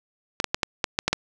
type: clicks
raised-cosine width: 0.2 ms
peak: -4 dBFS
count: 8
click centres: 0.401 / 0.443 / 0.545 / 0.632 / 0.842 / 0.989 / 1.08 / 1.13 s
effects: none